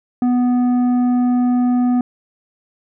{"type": "tone with tanh clipping", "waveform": "sine", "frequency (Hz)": 246.9, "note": "B3", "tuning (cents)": 0, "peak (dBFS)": -14, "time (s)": [0.22, 2.01], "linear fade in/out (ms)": 2, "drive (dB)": 8, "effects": []}